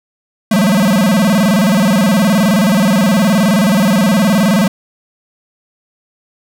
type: tone with vibrato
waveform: square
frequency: 200 Hz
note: G3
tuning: 35 cents sharp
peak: -9 dBFS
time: 0.51-4.68 s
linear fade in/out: 5 ms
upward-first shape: square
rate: 19 Hz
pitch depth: 180 cents each way
effects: none